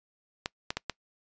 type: clicks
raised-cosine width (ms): 0.2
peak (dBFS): -13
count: 4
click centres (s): 0.459 / 0.705 / 0.77 / 0.897
effects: noise-tail reverb RT60 0.1 s tail -24 dB re dry + resampled to 16000 Hz